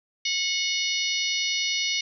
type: harmonic tone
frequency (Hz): 730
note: F#5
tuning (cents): -24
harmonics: 3 / 4 / 5 / 6 / 7 / 8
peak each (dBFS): -29 / -30 / -31 / -32 / -32 / -33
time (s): 0.25-2.01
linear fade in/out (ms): 5
effects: none